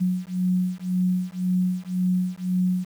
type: beating tone pair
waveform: sine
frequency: 181.6 / 183.5 Hz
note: F#3 / F#3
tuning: -32 / -14 cents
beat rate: 1.9 Hz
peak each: -24 dBFS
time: 0-2.85 s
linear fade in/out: 20 ms
effects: 8-bit